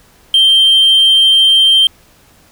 triangle tone, 3147 Hz, G7, 6 cents sharp, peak -3 dBFS, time 0.34-1.87 s, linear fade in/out 2 ms, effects tanh soft clip ceiling 0 dBFS + pink hiss -47 dBFS RMS until 2.51 s

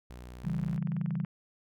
sawtooth tone, 61.2 Hz, B1, 15 cents flat, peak -40 dBFS, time 0.1-0.77 s, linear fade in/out 0 ms
sine chord, C# diminished, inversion none, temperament equal, 138.59 / 164.81 / 196 Hz, C#3 / E3 / G3, 0 / 0 / 0 cents, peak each -35 / -32 / -35 dBFS, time 0.44-1.25 s, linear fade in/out 10 ms
click train, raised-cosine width 0.5 ms, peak -32 dBFS, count 18, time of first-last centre 0.45-1.248 s, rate 21.3 Hz
effects none

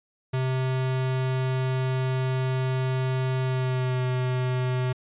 square tone with pitch glide, 130 to 127.25 Hz, C3 to C3, -11 to -48 cents, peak -24 dBFS, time 0.33-4.93 s, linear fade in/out 10 ms, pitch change -37 cents, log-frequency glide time 3.43-4.03 s, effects resampled to 8000 Hz

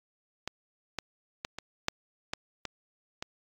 clicks, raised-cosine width 0.2 ms, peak -16 / -15 / -16 / -20 / -9 / -14 / -17 / -18 dBFS, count 8, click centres 0.476 / 0.987 / 1.449 / 1.586 / 1.884 / 2.335 / 2.653 / 3.225 s, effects AAC 48 kbps

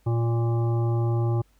harmonic tone, 116.54 Hz, A#2, in tune, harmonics 1 / 3 / 5 / 7 / 9 / 10, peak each -21 / -30 / -39 / -37 / -45 / -44 dBFS, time 0.06-1.42 s, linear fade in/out 10 ms, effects added 50 Hz sine -60 dBFS peak until 1.59 s + pink hiss -66 dBFS RMS until 1.59 s

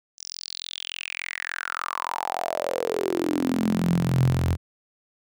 sawtooth tone with high-pass filter sweep, 43.47 Hz, F1, 7 cents flat, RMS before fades -26 dBFS, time 0.17-4.57 s, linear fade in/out 50 ms, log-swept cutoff 6000 to 92 Hz, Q 7.1, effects none

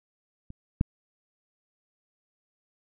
clicks, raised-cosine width 5 ms, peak -29 / -10 dBFS, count 2, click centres 0.504 / 0.811 s, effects none

